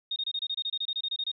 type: tone bursts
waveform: sine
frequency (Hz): 3706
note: A#7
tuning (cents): -11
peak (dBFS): -28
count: 16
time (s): 0.11-1.316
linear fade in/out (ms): 5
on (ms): 51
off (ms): 26
effects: none